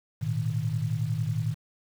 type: tone cluster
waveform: sine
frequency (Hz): 108.6 / 119.6 / 155.3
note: A2 / A#2 / D#3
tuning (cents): -22 / +45 / -3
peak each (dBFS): -30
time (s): 0.21-1.55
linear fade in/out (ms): 20
effects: 8-bit